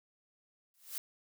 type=noise with exponential growth; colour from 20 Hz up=blue; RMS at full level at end=-36 dBFS; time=0.74-0.98 s; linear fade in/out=1 ms; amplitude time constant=52 ms; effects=none